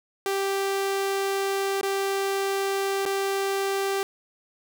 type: tone with dropouts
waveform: sawtooth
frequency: 392 Hz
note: G4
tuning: in tune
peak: -20 dBFS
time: 0.26-4.03 s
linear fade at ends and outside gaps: 1 ms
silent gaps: 1.812-1.83 / 3.054-3.06 s
effects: none